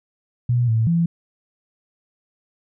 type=tone with pitch steps; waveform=sine; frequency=121.5 / 112.4 / 168.7 Hz; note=B2 / A2 / E3; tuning=-28 / +37 / +40 cents; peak=-15 dBFS; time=0.49-1.06 s; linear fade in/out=5 ms; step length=190 ms; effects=none